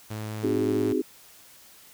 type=tone; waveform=sawtooth; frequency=107.8 Hz; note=A2; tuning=35 cents flat; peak=-28 dBFS; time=0.1-0.93 s; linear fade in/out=10 ms
type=chord; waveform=sine; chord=Ab dominant seventh; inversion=first; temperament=equal with one note detuned; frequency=261.6 / 311.1 / 373.2 / 415.3 Hz; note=C4 / Eb4 / Gb4 / Ab4; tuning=0 / 0 / +15 / 0 cents; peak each=-28 dBFS; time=0.43-1.02 s; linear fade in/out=10 ms
effects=white hiss -52 dBFS RMS until 1.93 s